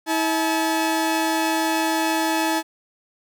sawtooth tone pair together, 322.1 / 860 Hz, E4 / A5, -40 / -40 cents, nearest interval octave + perfect fourth, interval 1700 cents, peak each -18 / -19 dBFS, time 0.06-2.63 s, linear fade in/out 50 ms, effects none

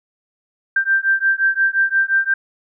sine beating tone pair, 1572 / 1577.7 Hz, G6 / G6, +4 / +11 cents, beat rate 5.7 Hz, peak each -17 dBFS, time 0.76-2.34 s, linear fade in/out 5 ms, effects none

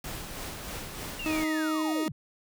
pink noise with tremolo, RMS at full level -37 dBFS, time 0.04-1.44 s, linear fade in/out 2 ms, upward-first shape sine, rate 3.2 Hz, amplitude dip 35%
sine linear sweep, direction down, 2838 to 102.2 Hz, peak -35 dBFS, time 1.19-2.12 s, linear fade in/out 5 ms
40% pulse tone, 313 Hz, D#4, 10 cents sharp, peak -26 dBFS, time 1.26-2.08 s, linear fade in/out 0 ms
effects none

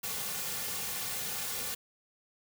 white noise with comb filter, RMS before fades -36 dBFS, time 0.03-1.75 s, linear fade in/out 10 ms, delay 3.1 ms, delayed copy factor -0.7, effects none

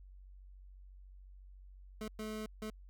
25% pulse tone bursts at uneven times, 216 Hz, A3, 32 cents flat, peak -36 dBFS, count 3, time 2.01-2.08 / 2.19-2.46 / 2.62-2.7 s, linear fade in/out 2 ms, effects added 47 Hz sine -52 dBFS peak until 2.89 s

